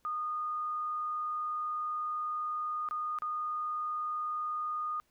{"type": "tone with dropouts", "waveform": "sine", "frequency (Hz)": 1228, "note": "D#6", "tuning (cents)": -23, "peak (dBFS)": -32, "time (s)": [0.05, 5], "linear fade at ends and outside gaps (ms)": 0, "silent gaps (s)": [[2.888, 2.91], [3.187, 3.221]], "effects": ["pink hiss -73 dBFS RMS until 5.1 s"]}